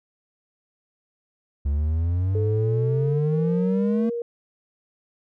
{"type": "exponential sweep", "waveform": "triangle", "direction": "up", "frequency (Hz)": [69.3, 228.3], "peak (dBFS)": -18, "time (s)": [1.65, 4.1], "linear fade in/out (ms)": 10}
{"type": "tone with pitch glide", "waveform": "sine", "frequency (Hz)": [434.8, 471.4], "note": ["A4", "A#4"], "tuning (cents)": [-21, 19], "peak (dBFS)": -25, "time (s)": [2.35, 4.22], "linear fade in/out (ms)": 2, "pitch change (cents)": 140, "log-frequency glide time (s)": [2.59, 3.81]}
{"effects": []}